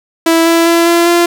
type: tone with pitch steps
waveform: sawtooth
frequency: 329.6 / 333.2 / 336.9 / 340.6 / 344.4 Hz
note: E4 / E4 / E4 / F4 / F4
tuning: 0 / +19 / +38 / -43 / -24 cents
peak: -3 dBFS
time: 0.26-1.26 s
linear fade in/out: 5 ms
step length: 200 ms
effects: none